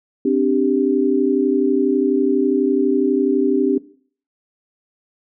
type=chord; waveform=sine; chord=C suspended second; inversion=none; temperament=equal; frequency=261.6 / 293.7 / 392 Hz; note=C4 / D4 / G4; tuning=0 / 0 / 0 cents; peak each=-18 dBFS; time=0.25-3.78 s; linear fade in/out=5 ms; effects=noise-tail reverb RT60 0.5 s tail -19 dB re dry